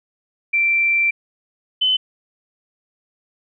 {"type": "tone pair in turn", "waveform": "sine", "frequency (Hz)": [2349, 3036], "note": ["D7", "F#7"], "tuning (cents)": [0, 44], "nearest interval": "major third", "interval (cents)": 444, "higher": "second", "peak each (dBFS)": -14, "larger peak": "neither", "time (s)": [[0.53, 1.11], [1.81, 1.97]], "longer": "first", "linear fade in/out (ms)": 10, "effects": []}